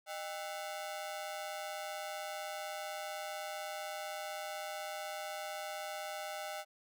sawtooth ring-modulated tone, 704 Hz, F5, 14 cents sharp, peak -33 dBFS, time 0.06-6.65 s, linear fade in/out 50 ms, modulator 87.9 Hz, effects none

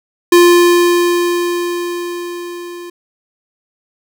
square tone with level ramp, 349.2 Hz, F4, in tune, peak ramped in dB -4 to -28 dBFS, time 0.32-2.9 s, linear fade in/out 5 ms, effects none

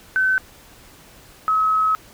sine tone pair in turn, 1525 / 1282.4 Hz, G6 / E6, -48 / -48 cents, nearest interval minor third, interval 300 cents, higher first, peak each -15 dBFS, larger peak neither, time 0.16-0.38 / 1.48-1.95 s, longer second, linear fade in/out 0 ms, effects pink hiss -47 dBFS RMS until 2.13 s

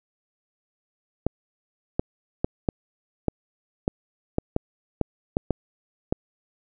clicks, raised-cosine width 2 ms, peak -8 dBFS, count 12, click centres 1.266 / 1.995 / 2.445 / 2.688 / 3.283 / 3.879 / 4.384 / 4.564 / 5.013 / 5.369 / 5.507 / 6.125 s, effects none

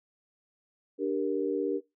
sine chord, G minor, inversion second, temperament equal with one note detuned, 293.7 / 392 / 469.1 Hz, D4 / G4 / Bb4, 0 / 0 / +11 cents, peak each -31 dBFS, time 0.98-1.81 s, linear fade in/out 50 ms, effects noise-tail reverb RT60 0.2 s tail -20 dB re dry

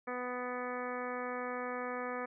harmonic tone, 248.4 Hz, B3, 10 cents sharp, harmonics 1 / 2 / 3 / 4 / 5 / 6 / 7 / 8 / 9, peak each -44 / -40 / -45 / -46 / -43 / -51 / -46 / -52 / -50 dBFS, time 0.07-2.26 s, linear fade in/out 10 ms, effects none

